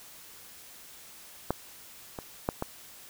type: clicks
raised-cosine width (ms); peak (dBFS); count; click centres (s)
1; -12 / -22 / -12 / -16; 4; 1.506 / 2.188 / 2.489 / 2.624
effects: white hiss -50 dBFS RMS until 3.09 s